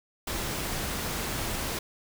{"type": "noise", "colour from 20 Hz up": "pink", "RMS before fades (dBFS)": -32, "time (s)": [0.27, 1.79], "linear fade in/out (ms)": 5, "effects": []}